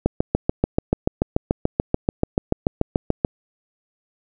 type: click train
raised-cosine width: 2 ms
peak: -3 dBFS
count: 23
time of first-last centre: 0.06-3.248 s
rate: 6.9 Hz
effects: none